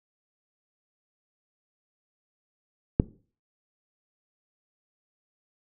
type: click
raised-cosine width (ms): 3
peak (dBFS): -4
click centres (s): 2.999
effects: noise-tail reverb RT60 0.4 s tail -20 dB re dry